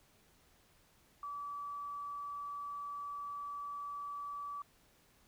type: tone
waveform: sine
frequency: 1151 Hz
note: D6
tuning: 35 cents flat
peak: -40 dBFS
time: 1.23-4.62 s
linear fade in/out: 2 ms
effects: pink hiss -68 dBFS RMS until 5.27 s